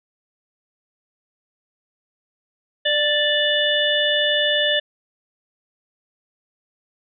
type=harmonic tone with a mistuned harmonic; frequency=587.3 Hz; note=D5; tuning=in tune; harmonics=1 / 3 / 5 / 6; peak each=-22 / -22 / -22 / -22 dBFS; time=2.85-4.8 s; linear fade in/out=10 ms; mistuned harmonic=1; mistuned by=+17 cents; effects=none